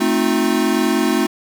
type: chord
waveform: square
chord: F dominant seventh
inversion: first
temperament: equal with one note detuned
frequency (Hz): 220 / 261.6 / 311.1 / 356.4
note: A3 / C4 / Eb4 / F4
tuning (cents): 0 / 0 / 0 / +35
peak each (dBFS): -21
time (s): 0-1.27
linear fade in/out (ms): 10
effects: none